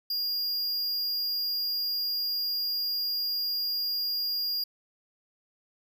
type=tone; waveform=square; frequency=4829 Hz; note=D8; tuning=47 cents sharp; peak=-28 dBFS; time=0.1-4.64 s; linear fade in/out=5 ms; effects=none